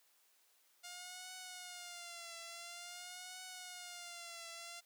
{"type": "tone with vibrato", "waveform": "5% pulse", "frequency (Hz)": 706, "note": "F5", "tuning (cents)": 19, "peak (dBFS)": -36, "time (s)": [0.83, 4.81], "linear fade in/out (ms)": 20, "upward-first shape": "triangle", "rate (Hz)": 0.48, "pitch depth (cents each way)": 87, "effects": ["white hiss -72 dBFS RMS until 4.85 s", "high-pass 400 Hz 12 dB/octave"]}